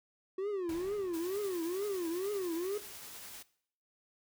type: tone with vibrato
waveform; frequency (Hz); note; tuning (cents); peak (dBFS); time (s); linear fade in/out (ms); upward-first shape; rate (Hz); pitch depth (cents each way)
triangle; 369.3; F#4; -3; -31; 0.38-2.78; 5; triangle; 2.2; 240
type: noise with exponential decay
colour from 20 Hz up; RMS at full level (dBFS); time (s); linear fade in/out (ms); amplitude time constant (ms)
pink; -47; 0.69-2.12; 2; 310
type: noise with tremolo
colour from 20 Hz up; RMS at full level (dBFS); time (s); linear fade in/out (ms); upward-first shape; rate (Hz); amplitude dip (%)
white; -47; 1.13-3.43; 10; triangle; 10; 25
effects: noise-tail reverb RT60 0.6 s tail -19 dB re dry